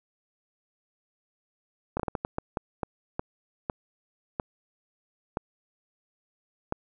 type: slowing click train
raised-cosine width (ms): 1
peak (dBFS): -14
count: 14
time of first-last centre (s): 1.97-6.724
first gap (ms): 26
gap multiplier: 1.39
effects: none